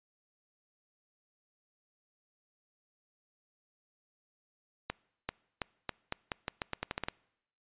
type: accelerating click train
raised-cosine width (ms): 0.3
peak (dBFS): -17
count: 14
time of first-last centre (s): 4.9-7.085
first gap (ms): 390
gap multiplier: 0.84
effects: noise-tail reverb RT60 0.8 s tail -25 dB re dry + resampled to 8000 Hz